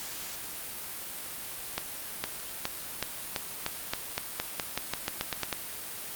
accelerating click train, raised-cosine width 0.2 ms, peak -11 dBFS, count 17, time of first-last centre 1.78-5.528 s, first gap 460 ms, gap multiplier 0.9, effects white hiss -39 dBFS RMS until 6.15 s + Opus 48 kbps

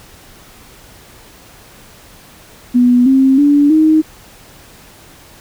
sine tone with pitch steps, 245.6 / 266.3 / 288.7 / 313 Hz, B3 / C4 / D4 / D#4, -9 / +31 / -30 / +10 cents, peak -6 dBFS, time 2.74-4.02 s, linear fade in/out 20 ms, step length 320 ms, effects pink hiss -41 dBFS RMS until 5.4 s

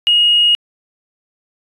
triangle tone with tanh clipping, 2875 Hz, F7, 50 cents sharp, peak -8 dBFS, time 0.07-0.55 s, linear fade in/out 0 ms, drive 1 dB, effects resampled to 24000 Hz

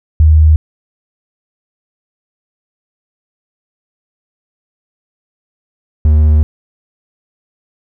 sine / triangle tone pair in turn, 77.78 / 76.27 Hz, D#2 / D#2, 0 / -34 cents, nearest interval unison, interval 34 cents, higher first, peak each -3 dBFS, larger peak neither, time 0.2-0.56 / 6.05-6.43 s, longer second, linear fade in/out 0 ms, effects none

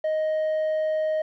triangle tone with quantisation, 624 Hz, D#5, 5 cents sharp, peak -20 dBFS, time 0.04-1.22 s, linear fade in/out 5 ms, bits 8, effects low-pass 3000 Hz 12 dB/octave

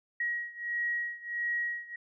sine beating tone pair, 1900 / 1901.5 Hz, A#6 / A#6, +33 / +34 cents, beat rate 1.5 Hz, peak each -33 / -35 dBFS, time 0.2-1.96 s, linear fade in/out 5 ms, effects none

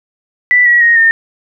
sine tone with pitch steps, 1975.5 / 1922.6 / 1871.1 / 1821 Hz, B6 / B6 / A#6 / A#6, 0 / -47 / +6 / -41 cents, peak -5 dBFS, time 0.51-1.11 s, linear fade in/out 0 ms, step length 150 ms, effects none

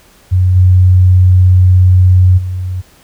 sine tone with level steps, 91.7 Hz, F#2, 15 cents flat, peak -6 / -3 / -15 dBFS, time 0.31-2.82 s, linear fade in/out 20 ms, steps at 0.55 / 2.37 s, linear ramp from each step 20 ms, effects pink hiss -45 dBFS RMS until 3.03 s

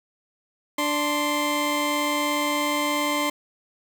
20% pulse tone pair together, 293.7 / 1046.5 Hz, D4 / C6, 0 / 0 cents, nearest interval octave + minor seventh, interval 2200 cents, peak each -20 dBFS, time 0.78-3.3 s, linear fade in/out 5 ms, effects none

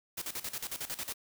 white noise with tremolo, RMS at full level -37 dBFS, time 0.17-1.14 s, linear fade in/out 10 ms, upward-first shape square, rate 11 Hz, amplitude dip 80%, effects none

